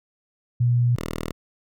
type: tone pair in turn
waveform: sine / 5% pulse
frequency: 121 / 40.38 Hz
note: B2 / E1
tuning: -35 / -35 cents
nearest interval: octave + perfect fifth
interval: 1900 cents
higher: first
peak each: -16 / -17 dBFS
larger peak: first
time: 0.6-0.96 / 0.96-1.32 s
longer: neither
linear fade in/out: 10 ms
effects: none